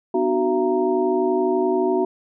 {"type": "tone cluster", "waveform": "sine", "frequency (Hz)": [251.5, 303.3, 372, 678, 930], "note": ["B3", "D#4", "F#4", "E5", "A#5"], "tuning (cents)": [32, -44, 9, 49, -4], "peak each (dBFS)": [-26, -26, -19, -26, -28], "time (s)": [0.14, 2.05], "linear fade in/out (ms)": 5, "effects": []}